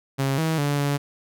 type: tone with pitch steps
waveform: sawtooth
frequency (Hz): 136.3 / 160.5 / 144 / 142.7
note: C#3 / E3 / D3 / D3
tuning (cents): -29 / -46 / -34 / -49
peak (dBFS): -17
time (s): 0.18-0.98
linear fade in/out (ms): 20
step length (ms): 200
effects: none